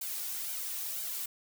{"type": "noise with flanger", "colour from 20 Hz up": "blue", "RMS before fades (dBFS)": -37, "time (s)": [0.01, 1.26], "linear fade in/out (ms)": 5, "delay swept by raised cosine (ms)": [1.3, 2.8], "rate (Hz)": 2, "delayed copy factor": 0.9, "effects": []}